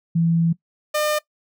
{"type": "tone pair in turn", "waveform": ["sine", "sawtooth"], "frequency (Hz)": [166.6, 604.1], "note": ["E3", "D5"], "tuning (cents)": [19, 49], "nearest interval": "octave + minor seventh", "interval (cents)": 2230, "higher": "second", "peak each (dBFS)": -15, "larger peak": "neither", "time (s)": [[0.15, 0.53], [0.94, 1.19]], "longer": "first", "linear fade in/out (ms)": 10, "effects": ["noise-tail reverb RT60 0.1 s tail -20 dB re dry"]}